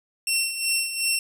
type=tone with tremolo; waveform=15% pulse; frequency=2714 Hz; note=E7; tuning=50 cents sharp; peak=-13 dBFS; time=0.27-1.19 s; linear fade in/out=2 ms; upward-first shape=sine; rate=2.7 Hz; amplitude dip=65%; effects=none